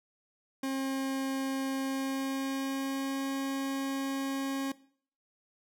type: tone with pitch glide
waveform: 40% pulse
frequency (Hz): 268.4 to 271.8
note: C4 to C#4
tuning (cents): +44 to -34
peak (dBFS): -30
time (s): 0.63-4.72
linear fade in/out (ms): 5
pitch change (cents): +22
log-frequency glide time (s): 1.81-3.24
effects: noise-tail reverb RT60 0.5 s tail -18 dB re dry